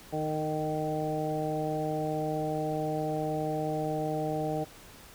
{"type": "harmonic tone with a mistuned harmonic", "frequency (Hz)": 154.6, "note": "D#3", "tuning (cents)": -11, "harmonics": [1, 2, 3, 4, 5], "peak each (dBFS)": [-35, -35, -35, -35, -35], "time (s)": [0.12, 4.65], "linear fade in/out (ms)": 20, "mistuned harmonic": 3, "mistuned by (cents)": -17, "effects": ["pink hiss -51 dBFS RMS until 5.14 s"]}